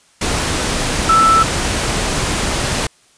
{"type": "tone in noise", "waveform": "sine", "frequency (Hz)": 1323, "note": "E6", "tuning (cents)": 6, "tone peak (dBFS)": -8, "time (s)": [1.09, 1.43], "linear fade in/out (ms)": 5, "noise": "pink", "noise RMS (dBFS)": -18, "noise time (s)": [0.21, 2.87], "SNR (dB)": 7, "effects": ["white hiss -52 dBFS RMS until 3.17 s", "resampled to 22050 Hz"]}